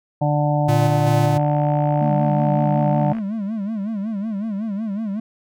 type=harmonic tone; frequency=147.6 Hz; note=D3; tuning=9 cents sharp; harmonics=1 / 2 / 4 / 5 / 6; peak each=-18 / -26 / -23 / -24 / -27 dBFS; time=0.21-3.13 s; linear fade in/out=10 ms
type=tone with tremolo; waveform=square; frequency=116.2 Hz; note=A#2; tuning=5 cents flat; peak=-18 dBFS; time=0.68-1.38 s; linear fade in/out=10 ms; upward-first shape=square; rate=2.6 Hz; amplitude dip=30%
type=click train; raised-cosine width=0.5 ms; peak=-23 dBFS; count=141; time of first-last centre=0.8-3.185 s; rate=58.7 Hz
type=tone with vibrato; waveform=triangle; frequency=210 Hz; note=G#3; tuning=19 cents sharp; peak=-20 dBFS; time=2.01-5.2 s; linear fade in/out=5 ms; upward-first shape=sine; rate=5.4 Hz; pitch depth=140 cents each way
effects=none